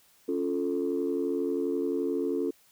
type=chord; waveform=sine; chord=Db augmented; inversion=none; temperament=equal; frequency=277.2 / 349.2 / 440 Hz; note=Db4 / F4 / A4; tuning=0 / 0 / 0 cents; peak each=-30 dBFS; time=0.28-2.51 s; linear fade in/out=10 ms; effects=tanh soft clip ceiling -19 dBFS + white hiss -62 dBFS RMS until 2.71 s